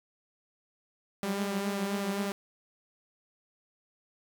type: tone with flanger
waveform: sawtooth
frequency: 199.2 Hz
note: G3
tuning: 28 cents sharp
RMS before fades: -32 dBFS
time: 1.23-2.32 s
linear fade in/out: 0 ms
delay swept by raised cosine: 1.5 to 7.3 ms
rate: 3.8 Hz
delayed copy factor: +0.5
effects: none

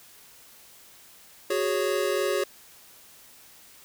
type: chord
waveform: square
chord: F# suspended second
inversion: none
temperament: equal with one note detuned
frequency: 370 / 413.2 / 554.4 Hz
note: F#4 / G#4 / C#5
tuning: 0 / -9 / 0 cents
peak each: -29 dBFS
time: 1.5-2.44 s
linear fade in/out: 5 ms
effects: white hiss -52 dBFS RMS until 3.84 s

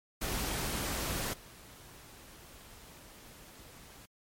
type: noise with level steps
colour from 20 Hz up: pink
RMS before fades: -35 / -53 dBFS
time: 0.21-4.06 s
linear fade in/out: 10 ms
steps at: 1.33 s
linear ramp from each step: 5 ms
effects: MP3 64 kbps

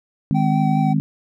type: harmonic tone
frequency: 51.91 Hz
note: G#1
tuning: in tune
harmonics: 3 / 4 / 5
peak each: -18 / -20 / -22 dBFS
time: 0.31-1 s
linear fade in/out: 0 ms
type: tone with vibrato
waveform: triangle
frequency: 769 Hz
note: G5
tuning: 33 cents flat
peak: -20 dBFS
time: 0.34-0.94 s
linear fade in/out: 20 ms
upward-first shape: triangle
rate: 5 Hz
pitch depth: 24 cents each way
effects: none

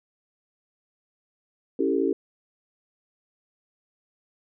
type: chord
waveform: sine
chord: A dominant seventh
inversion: first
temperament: equal with one note detuned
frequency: 277.2 / 329.6 / 392 / 448.5 Hz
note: C#4 / E4 / G4 / A4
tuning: 0 / 0 / 0 / +33 cents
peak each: -26 / -27 / -25 / -28 dBFS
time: 1.79-2.13 s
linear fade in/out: 5 ms
effects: none

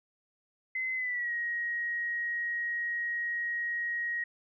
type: tone with pitch glide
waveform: sine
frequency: 2048 to 1888.9 Hz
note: C7 to A#6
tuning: -38 to +22 cents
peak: -30 dBFS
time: 0.75-4.24 s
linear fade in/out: 5 ms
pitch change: -140 cents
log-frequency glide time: 0.95-1.32 s
effects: none

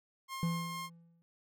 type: tone with tremolo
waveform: sawtooth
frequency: 1065 Hz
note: C6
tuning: 30 cents sharp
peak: -35 dBFS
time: 0.28-0.9 s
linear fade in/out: 50 ms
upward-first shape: triangle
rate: 4.4 Hz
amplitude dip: 25%
type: tone with exponential decay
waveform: triangle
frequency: 168 Hz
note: E3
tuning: 33 cents sharp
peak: -26 dBFS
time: 0.43-1.22 s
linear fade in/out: 0 ms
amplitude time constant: 170 ms
effects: none

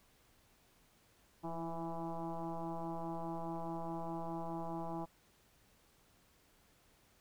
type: tone with frequency modulation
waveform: sine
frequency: 329.6 Hz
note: E4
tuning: in tune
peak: -38 dBFS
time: 1.43-5.06 s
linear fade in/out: 20 ms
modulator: 166 Hz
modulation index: 4
effects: pink hiss -69 dBFS RMS until 7.2 s

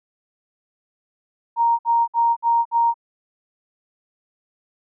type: tone bursts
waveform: sine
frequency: 932.3 Hz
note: A#5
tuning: in tune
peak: -14 dBFS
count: 5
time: 1.56-2.942 s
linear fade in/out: 50 ms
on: 230 ms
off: 58 ms
effects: none

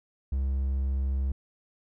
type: tone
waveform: triangle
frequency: 67.1 Hz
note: C2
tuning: 44 cents sharp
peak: -23 dBFS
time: 0.32-1.32 s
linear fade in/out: 5 ms
effects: none

